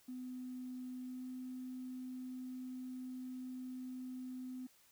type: tone with pitch glide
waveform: triangle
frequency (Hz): 252.9 to 254.8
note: B3 to C4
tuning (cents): +41 to -46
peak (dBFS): -39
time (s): 0.08-4.67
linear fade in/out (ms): 10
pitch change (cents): +13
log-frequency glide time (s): 1.01-1.29
effects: tanh soft clip ceiling -41 dBFS + white hiss -68 dBFS RMS until 4.91 s